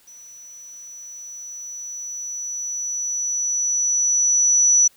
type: tone with level ramp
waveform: sine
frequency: 5920 Hz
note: F#8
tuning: in tune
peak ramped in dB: -41 to -11 dBFS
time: 0.07-4.88 s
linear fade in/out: 10 ms
effects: white hiss -56 dBFS RMS until 4.96 s